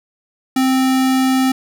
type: tone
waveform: square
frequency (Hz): 261.6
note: C4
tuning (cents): 0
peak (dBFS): -13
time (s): 0.56-1.52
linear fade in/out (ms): 5
effects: none

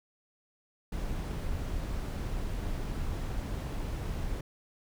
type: noise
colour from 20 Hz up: brown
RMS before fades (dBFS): -34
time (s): 0.92-4.41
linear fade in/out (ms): 5
effects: none

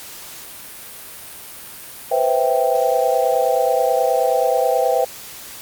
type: chord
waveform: sine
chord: C major seventh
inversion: third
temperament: equal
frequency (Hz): 493.9 / 523.3 / 659.3 / 784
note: B4 / C5 / E5 / G5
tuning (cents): 0 / 0 / 0 / 0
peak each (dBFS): -20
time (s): 2.11-5.05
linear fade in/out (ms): 10
effects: white hiss -36 dBFS RMS until 5.61 s + Opus 48 kbps

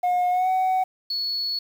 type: tone with pitch glide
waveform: sine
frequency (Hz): 719 to 749.1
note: F#5 to F#5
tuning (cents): -50 to +21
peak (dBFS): -16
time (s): 0.03-0.84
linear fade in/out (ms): 10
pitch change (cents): +71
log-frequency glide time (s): 0.3-0.49
type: tone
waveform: sine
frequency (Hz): 4392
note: C#8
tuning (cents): -17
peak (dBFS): -23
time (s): 1.1-1.59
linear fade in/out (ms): 5
effects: tanh soft clip ceiling -18 dBFS + 8-bit

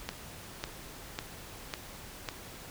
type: click train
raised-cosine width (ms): 0.2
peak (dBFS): -16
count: 5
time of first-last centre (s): 0.09-2.288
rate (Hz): 1.82
effects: pink hiss -47 dBFS RMS until 2.7 s

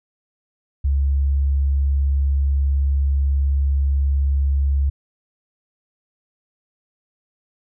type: tone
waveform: sine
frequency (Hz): 69.3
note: C#2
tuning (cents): 0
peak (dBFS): -15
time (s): 0.84-4.9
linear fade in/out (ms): 10
effects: none

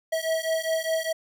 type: beating tone pair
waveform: square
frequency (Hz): 644 / 648.9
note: E5 / E5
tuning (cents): -41 / -27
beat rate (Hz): 4.9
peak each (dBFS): -28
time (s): 0.12-1.13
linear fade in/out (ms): 10
effects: none

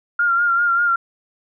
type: tone with vibrato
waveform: sine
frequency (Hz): 1396.9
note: F6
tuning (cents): 0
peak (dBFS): -14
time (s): 0.19-0.96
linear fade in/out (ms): 5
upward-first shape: sine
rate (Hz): 5.1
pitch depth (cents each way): 36
effects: none

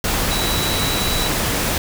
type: tone in noise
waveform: sine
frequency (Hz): 3921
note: B7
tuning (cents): -13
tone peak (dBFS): -24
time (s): 0.31-1.28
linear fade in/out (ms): 2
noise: pink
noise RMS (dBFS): -20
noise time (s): 0.04-1.78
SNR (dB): -7
effects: none

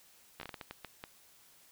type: slowing click train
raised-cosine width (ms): 0.3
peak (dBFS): -26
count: 10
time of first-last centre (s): 0.4-1.039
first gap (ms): 13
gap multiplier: 1.4
effects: white hiss -62 dBFS RMS until 1.71 s

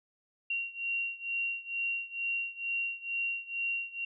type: beating tone pair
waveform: sine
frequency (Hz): 2753 / 2755.2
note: F7 / F7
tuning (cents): -25 / -24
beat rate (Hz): 2.2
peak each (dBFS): -34 / -36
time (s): 0.5-4.05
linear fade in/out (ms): 5
effects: none

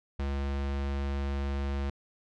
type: tone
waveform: square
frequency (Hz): 69.5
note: C#2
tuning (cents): +5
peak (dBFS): -30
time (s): 0.19-1.9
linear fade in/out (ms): 5
effects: low-pass 4000 Hz 12 dB/octave

